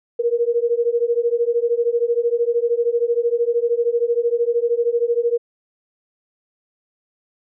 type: beating tone pair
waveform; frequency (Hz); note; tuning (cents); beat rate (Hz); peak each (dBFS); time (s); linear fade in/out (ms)
sine; 466.2 / 479.2; A#4 / A#4; 0 / +48; 13; -19; 0.19-5.38; 10
effects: none